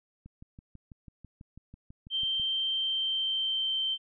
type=click train; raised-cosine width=5 ms; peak=-35 dBFS; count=14; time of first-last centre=0.26-2.398 s; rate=6.08 Hz
type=tone with pitch glide; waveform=sine; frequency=3136 to 3116 Hz; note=G7 to G7; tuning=0 to -11 cents; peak=-27 dBFS; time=2.1-3.98 s; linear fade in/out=50 ms; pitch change=-11 cents; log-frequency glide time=2.72-3.78 s
effects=none